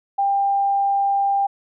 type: tone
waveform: sine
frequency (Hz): 795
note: G5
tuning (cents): +24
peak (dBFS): -16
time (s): 0.18-1.47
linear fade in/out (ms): 10
effects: none